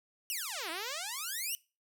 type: exponential two-way sweep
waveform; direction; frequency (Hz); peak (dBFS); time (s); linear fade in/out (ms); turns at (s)
5% pulse; down then up; 3010 to 311.1 to 3010; -25; 0.3-1.55; 0; 0.7
effects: noise-tail reverb RT60 0.3 s tail -22 dB re dry